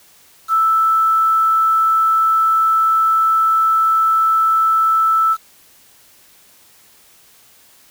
sine tone with quantisation, 1318.5 Hz, E6, in tune, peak -11 dBFS, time 0.48-5.37 s, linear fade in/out 50 ms, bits 6, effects white hiss -49 dBFS RMS until 7.9 s

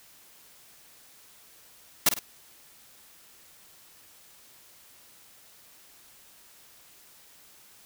white noise with echo, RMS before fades -19 dBFS, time 2.06-2.09 s, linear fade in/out 5 ms, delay 51 ms, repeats 2, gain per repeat -8 dB, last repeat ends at 2.192 s, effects white hiss -55 dBFS RMS until 7.85 s

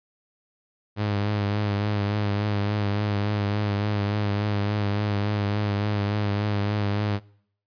sawtooth tone with vibrato, 103 Hz, G#2, 14 cents flat, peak -19 dBFS, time 0.96-7.2 s, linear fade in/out 50 ms, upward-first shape triangle, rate 3.5 Hz, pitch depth 45 cents each way, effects noise-tail reverb RT60 0.7 s tail -25 dB re dry + resampled to 11025 Hz

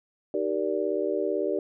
sine chord, Eb major seventh, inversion none, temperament just, 311.1 / 388.9 / 466.7 / 583.4 Hz, Eb4 / G4 / Bb4 / D5, 0 / -14 / +2 / -12 cents, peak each -32 / -28 / -31 / -30 dBFS, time 0.34-1.59 s, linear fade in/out 2 ms, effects none

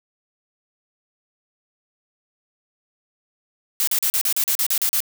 blue noise bursts, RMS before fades -20 dBFS, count 11, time 3.8-5.004 s, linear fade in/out 0 ms, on 74 ms, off 39 ms, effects none

